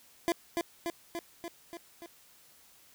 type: tone with echo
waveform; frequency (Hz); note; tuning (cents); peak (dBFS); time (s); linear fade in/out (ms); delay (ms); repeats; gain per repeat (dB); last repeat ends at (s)
25% pulse; 339.8; F4; -47; -22; 0.28-0.32; 0; 290; 6; -3; 2.06
effects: white hiss -60 dBFS RMS until 2.94 s